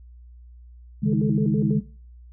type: chord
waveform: sine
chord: C# suspended second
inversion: none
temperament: just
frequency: 138.59 / 155.92 / 207.9 Hz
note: C#3 / D#3 / G#3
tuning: 0 / +4 / +2 cents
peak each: -24 / -24 / -21 dBFS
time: 1.02-1.81 s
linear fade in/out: 20 ms
type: tone with vibrato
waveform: sine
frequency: 371.3 Hz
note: F#4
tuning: 6 cents sharp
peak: -28 dBFS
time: 1.05-1.79 s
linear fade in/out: 50 ms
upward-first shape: square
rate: 6.1 Hz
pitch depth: 270 cents each way
effects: noise-tail reverb RT60 0.4 s tail -17 dB re dry + added 60 Hz sine -43 dBFS peak until 2.32 s